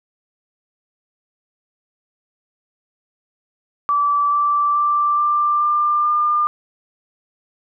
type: tone with pitch steps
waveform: sine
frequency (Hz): 1158 / 1166.7 / 1175.5 / 1184.4 / 1193.3 / 1202.3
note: D6 / D6 / D6 / D6 / D6 / D6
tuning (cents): -25 / -12 / +1 / +14 / +27 / +40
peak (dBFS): -14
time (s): 3.89-6.47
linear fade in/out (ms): 0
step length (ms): 430
effects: none